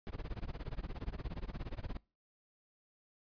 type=noise with tremolo; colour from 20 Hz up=brown; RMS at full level=-38 dBFS; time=0.07-1.97 s; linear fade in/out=0 ms; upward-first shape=sine; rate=17 Hz; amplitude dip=100%; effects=noise-tail reverb RT60 0.3 s tail -23 dB re dry + resampled to 11025 Hz